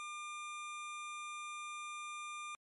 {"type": "tone", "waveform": "25% pulse", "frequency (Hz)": 1200, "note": "D6", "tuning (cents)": 37, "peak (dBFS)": -39, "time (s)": [0, 2.55], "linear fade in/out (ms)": 0, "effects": ["MP3 48 kbps"]}